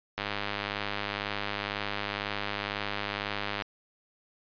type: click train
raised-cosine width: 0.3 ms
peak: -15 dBFS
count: 352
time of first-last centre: 0.18-3.621 s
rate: 102 Hz
effects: resampled to 11025 Hz